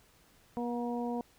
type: harmonic tone with a mistuned harmonic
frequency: 240.1 Hz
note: B3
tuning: 49 cents flat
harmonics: 1 / 2 / 3 / 4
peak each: -34 / -38 / -40 / -43 dBFS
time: 0.57-1.21 s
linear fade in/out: 0 ms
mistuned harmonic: 4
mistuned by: -18 cents
effects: pink hiss -64 dBFS RMS until 1.38 s